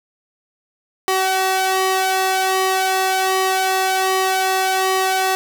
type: tone with flanger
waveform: sawtooth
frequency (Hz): 378.7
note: F#4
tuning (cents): +40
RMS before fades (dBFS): -18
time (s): 1.08-5.35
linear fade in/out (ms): 0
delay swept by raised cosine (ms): 1 to 1.51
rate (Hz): 1.3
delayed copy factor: +0.7
effects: none